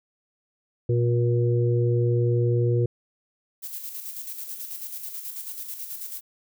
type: harmonic tone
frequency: 119.6 Hz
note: A#2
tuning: 45 cents sharp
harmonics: 1 / 3 / 4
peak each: -20 / -26 / -28 dBFS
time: 0.89-2.86 s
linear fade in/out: 5 ms
type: noise with tremolo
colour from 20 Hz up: violet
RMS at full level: -34 dBFS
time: 3.62-6.21 s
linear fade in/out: 20 ms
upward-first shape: square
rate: 9.2 Hz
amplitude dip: 45%
effects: none